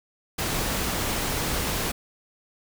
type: noise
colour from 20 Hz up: pink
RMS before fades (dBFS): -27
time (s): 0.38-1.92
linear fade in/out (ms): 10
effects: none